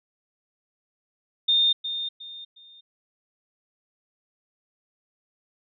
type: tone with echo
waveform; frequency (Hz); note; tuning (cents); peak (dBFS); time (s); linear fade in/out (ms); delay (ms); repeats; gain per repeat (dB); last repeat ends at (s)
sine; 3640; A#7; -42; -17; 1.48-1.73; 10; 360; 3; -10; 2.81
effects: none